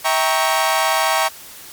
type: chord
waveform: sawtooth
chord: E diminished seventh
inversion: none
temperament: equal with one note detuned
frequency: 647.9 / 784 / 932.3 / 1108.7 Hz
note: E5 / G5 / Bb5 / Db6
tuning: -30 / 0 / 0 / 0 cents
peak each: -17 dBFS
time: 0.04-1.29 s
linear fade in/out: 20 ms
effects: white hiss -38 dBFS RMS until 1.72 s + MP3 96 kbps